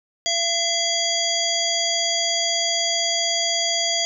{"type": "harmonic tone with a mistuned harmonic", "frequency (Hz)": 679, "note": "F5", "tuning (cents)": -49, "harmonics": [1, 3, 5, 7, 9, 10], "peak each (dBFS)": [-27, -30, -24, -25, -30, -27], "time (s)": [0.26, 4.05], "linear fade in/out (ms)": 0, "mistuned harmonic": 5, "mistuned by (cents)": -38, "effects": []}